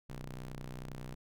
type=ring-modulated tone; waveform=sawtooth; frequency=62.3 Hz; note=B1; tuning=16 cents sharp; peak=-35 dBFS; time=0.09-1.15 s; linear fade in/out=10 ms; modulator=77.1 Hz; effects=none